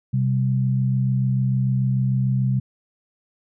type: tone pair together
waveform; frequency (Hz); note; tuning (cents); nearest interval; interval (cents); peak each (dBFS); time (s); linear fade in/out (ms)
sine; 129.19 / 196; C3 / G3; -22 / 0; perfect fifth; 722; -18 / -25; 0.13-2.6; 10
effects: none